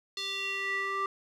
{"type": "tone with band-pass filter sweep", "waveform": "square", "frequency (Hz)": 392, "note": "G4", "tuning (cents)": 0, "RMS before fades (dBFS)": -33, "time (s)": [0.17, 1.06], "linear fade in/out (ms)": 2, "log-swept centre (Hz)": [4100, 1300], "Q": 3.9, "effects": []}